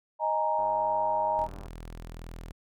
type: chord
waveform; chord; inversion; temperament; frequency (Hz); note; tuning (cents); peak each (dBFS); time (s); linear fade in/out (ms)
sine; D# suspended fourth; none; equal; 622.3 / 830.6 / 932.3; D#5 / G#5 / A#5; 0 / 0 / 0; -30 / -31 / -27; 0.19-1.48; 50
type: click train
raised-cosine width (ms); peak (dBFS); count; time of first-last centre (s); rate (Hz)
1; -34; 107; 0.59-1.666; 98.5
type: tone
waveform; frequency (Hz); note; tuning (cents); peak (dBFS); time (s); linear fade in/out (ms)
sawtooth; 41.2; E1; 0; -36; 1.38-2.52; 10
effects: none